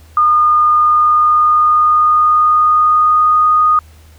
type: tone with pitch glide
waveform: sine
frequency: 1219 to 1236.7 Hz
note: D#6 to D#6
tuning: -36 to -11 cents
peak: -7 dBFS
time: 0.17-3.79 s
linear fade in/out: 2 ms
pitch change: +25 cents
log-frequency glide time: 0.72-3.43 s
effects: added 78 Hz sine -39 dBFS peak until 4.18 s + pink hiss -48 dBFS RMS until 4.18 s